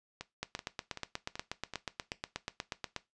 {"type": "two click trains", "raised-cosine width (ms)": 0.2, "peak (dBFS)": [-23, -18], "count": [6, 22], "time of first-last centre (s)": [[0.21, 2.118], [0.43, 2.963]], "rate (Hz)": [2.62, 8.29], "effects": ["noise-tail reverb RT60 0.2 s tail -17 dB re dry", "resampled to 22050 Hz"]}